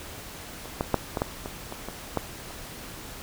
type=clicks; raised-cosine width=1 ms; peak=-25 / -11 / -6 / -13 / -10 / -19 / -21 / -20 / -10 / -26 dBFS; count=10; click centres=0.657 / 0.809 / 0.943 / 1.172 / 1.219 / 1.459 / 1.724 / 1.886 / 2.173 / 2.507 s; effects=pink hiss -41 dBFS RMS until 3.22 s